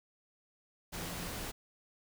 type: tone in noise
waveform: sine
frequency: 172.6 Hz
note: F3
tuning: 20 cents flat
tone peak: -46 dBFS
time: 0.92-1.28 s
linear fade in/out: 20 ms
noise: pink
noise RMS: -41 dBFS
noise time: 0.92-1.52 s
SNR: -8 dB
effects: none